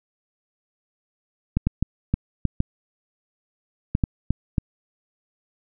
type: clicks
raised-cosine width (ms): 5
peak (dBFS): -7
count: 10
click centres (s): 1.57 / 1.67 / 1.826 / 2.14 / 2.453 / 2.604 / 3.951 / 4.038 / 4.306 / 4.582
effects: none

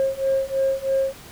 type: beating tone pair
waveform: sine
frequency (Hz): 536 / 539.1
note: C5 / C#5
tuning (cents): +42 / -48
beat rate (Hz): 3.1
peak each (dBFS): -22 / -21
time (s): 0-1.13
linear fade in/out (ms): 0
effects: tanh soft clip ceiling -13 dBFS + pink hiss -43 dBFS RMS until 1.31 s

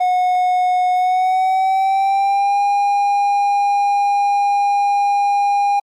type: tone with pitch glide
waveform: triangle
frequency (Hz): 729 to 808.9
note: F#5 to G#5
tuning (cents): -26 to -46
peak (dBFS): -11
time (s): 0-5.8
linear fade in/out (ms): 10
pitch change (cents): +180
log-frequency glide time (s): 0.93-2.6
effects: Opus 32 kbps

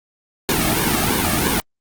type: noise with flanger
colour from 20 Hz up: pink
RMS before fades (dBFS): -18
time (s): 0.49-1.6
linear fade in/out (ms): 0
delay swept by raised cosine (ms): 1.5 to 2.07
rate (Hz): 3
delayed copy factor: -0.8
effects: Opus 48 kbps

